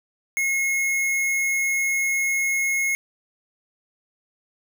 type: tone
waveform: square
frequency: 2166 Hz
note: C#7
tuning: 41 cents flat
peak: -21 dBFS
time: 0.37-2.95 s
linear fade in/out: 0 ms
effects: none